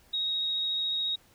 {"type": "tone with vibrato", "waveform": "sine", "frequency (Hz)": 3772, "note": "A#7", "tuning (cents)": 20, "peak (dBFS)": -27, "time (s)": [0.13, 1.16], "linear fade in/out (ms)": 10, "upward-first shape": "sine", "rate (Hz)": 14, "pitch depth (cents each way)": 9, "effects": ["pink hiss -61 dBFS RMS until 1.34 s"]}